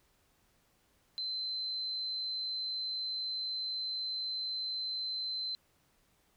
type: tone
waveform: sine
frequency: 4076 Hz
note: C8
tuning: 46 cents flat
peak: -34 dBFS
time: 1.18-5.55 s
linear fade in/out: 0 ms
effects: pink hiss -71 dBFS RMS until 6.36 s